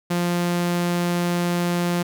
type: tone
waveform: sawtooth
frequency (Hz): 174.61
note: F3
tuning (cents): 0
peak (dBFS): -16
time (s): 0.1-2.03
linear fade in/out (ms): 10
effects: none